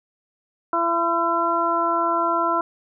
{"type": "harmonic tone", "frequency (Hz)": 337.4, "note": "E4", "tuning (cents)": 40, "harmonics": [1, 2, 3, 4], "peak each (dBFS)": [-27, -25, -22, -23], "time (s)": [0.73, 2.61], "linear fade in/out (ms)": 2, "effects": []}